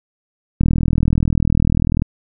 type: click train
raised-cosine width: 5 ms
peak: -3 dBFS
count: 58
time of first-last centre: 0.61-2.021 s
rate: 40.4 Hz
effects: none